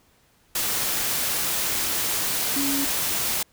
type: tone in noise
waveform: sine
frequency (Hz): 278.4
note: C#4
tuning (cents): +8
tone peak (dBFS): -25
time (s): 2.56-2.85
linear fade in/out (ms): 5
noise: white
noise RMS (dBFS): -25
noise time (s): 0.55-3.43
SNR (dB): -3
effects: pink hiss -61 dBFS RMS until 3.52 s